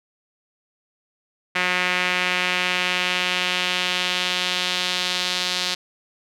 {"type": "tone with band-pass filter sweep", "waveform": "sawtooth", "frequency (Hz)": 180.9, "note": "F#3", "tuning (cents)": -39, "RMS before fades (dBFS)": -23, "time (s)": [1.55, 5.75], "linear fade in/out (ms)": 10, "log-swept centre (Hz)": [2200, 4100], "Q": 2, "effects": []}